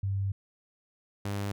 sine / sawtooth tone pair in turn, 98 / 100.76 Hz, G2 / G2, 0 / +48 cents, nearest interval unison, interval 48 cents, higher second, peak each -27 dBFS, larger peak neither, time 0.03-0.32 / 1.25-1.52 s, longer first, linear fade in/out 5 ms, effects none

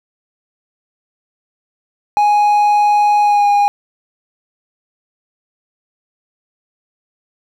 triangle tone with pitch glide, 830.6 to 816.8 Hz, G#5 to G#5, 0 to -29 cents, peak -7 dBFS, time 2.17-3.68 s, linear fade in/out 0 ms, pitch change -29 cents, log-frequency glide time 3.22-3.48 s, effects none

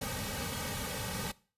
pink noise with comb filter, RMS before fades -37 dBFS, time 0.01-1.32 s, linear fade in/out 10 ms, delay 2.9 ms, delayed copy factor -0.95, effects noise-tail reverb RT60 0.4 s tail -21 dB re dry + resampled to 32000 Hz

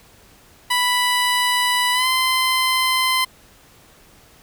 15% pulse tone with pitch glide, 987.8 to 1032.7 Hz, B5 to C6, 0 to -23 cents, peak -10 dBFS, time 0.7-3.25 s, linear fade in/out 10 ms, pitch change +77 cents, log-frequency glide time 1.93-2.07 s, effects pink hiss -50 dBFS RMS until 4.42 s

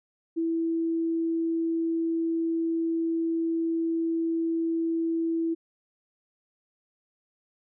sine tone, 329.6 Hz, E4, in tune, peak -24 dBFS, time 0.36-5.55 s, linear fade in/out 20 ms, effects none

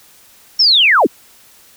sine linear sweep, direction down, 5540 to 170.2 Hz, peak -7 dBFS, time 0.59-1.07 s, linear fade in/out 10 ms, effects white hiss -46 dBFS RMS until 1.76 s

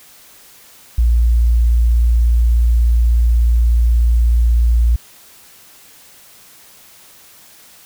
sine tone, 58.27 Hz, A#1, in tune, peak -9 dBFS, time 0.98-4.96 s, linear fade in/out 5 ms, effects white hiss -44 dBFS RMS until 7.85 s

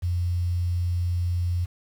sine tone with quantisation, 88 Hz, F2, 14 cents sharp, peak -22 dBFS, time 0.02-1.66 s, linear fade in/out 20 ms, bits 8, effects none

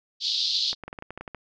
white band-pass noise, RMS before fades -26 dBFS, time 0.2-0.75 s, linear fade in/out 50 ms, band 3500 to 4700 Hz, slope 48 dB/octave
clicks, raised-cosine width 0.5 ms, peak -22 dBFS, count 11, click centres 0.73 / 0.837 / 0.88 / 0.929 / 0.988 / 1.024 / 1.106 / 1.176 / 1.21 / 1.278 / 1.347 s
effects none

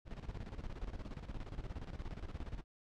brown noise with tremolo, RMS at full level -42 dBFS, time 0.05-2.64 s, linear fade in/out 50 ms, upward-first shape square, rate 17 Hz, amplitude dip 70%, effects low-pass 5000 Hz 12 dB/octave

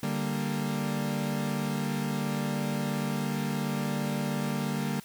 40% pulse chord, G minor, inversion second, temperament equal, 146.83 / 196 / 233.1 Hz, D3 / G3 / Bb3, 0 / 0 / 0 cents, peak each -32 dBFS, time 0.03-5 s, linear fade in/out 2 ms, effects white hiss -52 dBFS RMS until 5.04 s

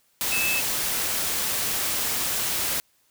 sine tone in noise, 2614 Hz, E7, 15 cents flat, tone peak -24 dBFS, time 0.32-0.6 s, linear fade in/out 0 ms, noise white, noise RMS -26 dBFS, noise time 0.21-2.8 s, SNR -1 dB, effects white hiss -65 dBFS RMS until 3.1 s

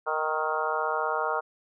harmonic tone with a mistuned harmonic, 155.56 Hz, D#3, in tune, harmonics 3 / 4 / 5 / 6 / 7 / 8 / 9, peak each -33 / -33 / -33 / -33 / -33 / -33 / -33 dBFS, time 0.06-1.41 s, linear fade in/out 20 ms, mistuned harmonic 8, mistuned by +29 cents, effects none

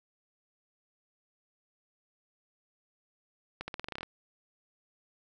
accelerating click train, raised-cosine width 0.3 ms, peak -21 dBFS, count 11, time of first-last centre 3.61-4.031 s, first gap 70 ms, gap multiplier 0.88, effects none

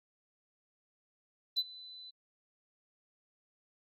sine tone with ADSR envelope, 4007 Hz, B7, 24 cents sharp, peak -24 dBFS, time 1.56-2.11 s, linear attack 26 ms, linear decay 42 ms, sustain -23 dB, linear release 15 ms, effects tanh soft clip ceiling -26 dBFS + AAC 48 kbps

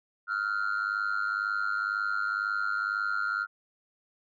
sine tone with amplitude modulation, 1398 Hz, F6, 1 cent sharp, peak -21 dBFS, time 0.27-3.47 s, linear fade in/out 50 ms, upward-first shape sine, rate 102 Hz, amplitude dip 95%, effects tanh soft clip ceiling -23 dBFS

